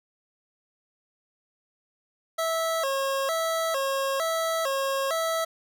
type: tone with vibrato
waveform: 25% pulse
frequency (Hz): 596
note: D5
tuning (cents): +25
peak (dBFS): -21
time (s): 2.38-5.45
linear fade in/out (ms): 10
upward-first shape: square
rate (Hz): 1.1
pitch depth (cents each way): 160
effects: none